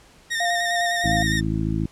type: tone with vibrato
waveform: sawtooth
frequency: 1842 Hz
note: A#6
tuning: 21 cents flat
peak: -19 dBFS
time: 0.3-1.41 s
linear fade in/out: 20 ms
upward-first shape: square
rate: 9.8 Hz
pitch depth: 31 cents each way
type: tone with tremolo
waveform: sine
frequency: 698.5 Hz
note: F5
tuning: in tune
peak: -21 dBFS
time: 0.4-1.23 s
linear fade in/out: 5 ms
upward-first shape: sine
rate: 3 Hz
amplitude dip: 40%
type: harmonic tone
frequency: 54 Hz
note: A1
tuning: 32 cents flat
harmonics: 1 / 2 / 3 / 4 / 5 / 6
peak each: -28 / -27 / -26 / -29 / -31 / -29 dBFS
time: 1.04-1.86 s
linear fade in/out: 5 ms
effects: pink hiss -52 dBFS RMS until 1.91 s + low-pass 9000 Hz 12 dB/octave